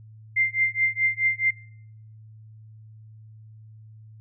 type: tone with tremolo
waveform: sine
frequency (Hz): 2093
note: C7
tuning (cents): 0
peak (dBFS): -16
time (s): 0.36-1.51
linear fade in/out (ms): 10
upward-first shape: triangle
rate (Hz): 4.7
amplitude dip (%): 100
effects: noise-tail reverb RT60 0.7 s tail -23 dB re dry + added 109 Hz sine -44 dBFS peak until 4.2 s